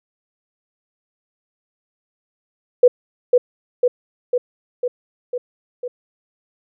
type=tone with echo; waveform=sine; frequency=493.9 Hz; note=B4; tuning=in tune; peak=-5 dBFS; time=2.83-2.88 s; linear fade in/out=5 ms; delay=500 ms; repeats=6; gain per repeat=-3 dB; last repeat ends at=5.88 s; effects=none